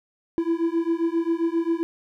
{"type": "beating tone pair", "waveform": "triangle", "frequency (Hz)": [329.6, 337.1], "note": ["E4", "E4"], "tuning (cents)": [0, 39], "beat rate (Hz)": 7.5, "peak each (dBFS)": -22, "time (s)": [0.38, 1.83], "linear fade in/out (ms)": 0, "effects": []}